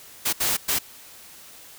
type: noise bursts at uneven times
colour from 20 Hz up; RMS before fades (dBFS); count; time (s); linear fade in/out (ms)
white; -23; 3; 0.25-0.33 / 0.4-0.57 / 0.68-0.79; 10
effects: white hiss -46 dBFS RMS until 1.78 s